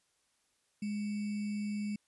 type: tone with sample-and-hold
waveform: sine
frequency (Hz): 207.7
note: G#3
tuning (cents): 0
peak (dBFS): -33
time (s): 0.82-1.96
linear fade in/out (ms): 5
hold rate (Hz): 2450
effects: white hiss -75 dBFS RMS until 2.07 s + resampled to 24000 Hz